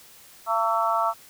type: harmonic tone with a mistuned harmonic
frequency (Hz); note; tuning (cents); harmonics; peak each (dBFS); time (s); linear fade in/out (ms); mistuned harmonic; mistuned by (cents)
226.3; A3; +49; 3 / 4 / 5 / 6; -26 / -26 / -26 / -26; 0.46-1.14; 50; 6; -43
effects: white hiss -50 dBFS RMS until 1.29 s